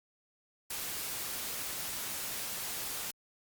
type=noise; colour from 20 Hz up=white; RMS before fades=-38 dBFS; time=0.7-3.11 s; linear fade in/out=5 ms; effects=Opus 48 kbps